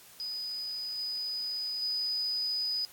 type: tone with level steps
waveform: sine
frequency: 4978 Hz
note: D#8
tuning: in tune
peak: -34 / -32 / -29 dBFS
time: 0.2-2.85 s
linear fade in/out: 0 ms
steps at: 0.98 / 1.82 s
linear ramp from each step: 2 ms
effects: white hiss -54 dBFS RMS until 2.92 s + AAC 64 kbps